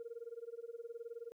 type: tone with tremolo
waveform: sine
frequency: 466.2 Hz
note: A#4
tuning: in tune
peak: -40 dBFS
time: 0-1.32 s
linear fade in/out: 0 ms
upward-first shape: sine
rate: 19 Hz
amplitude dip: 95%
effects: tanh soft clip ceiling -38 dBFS + 13-bit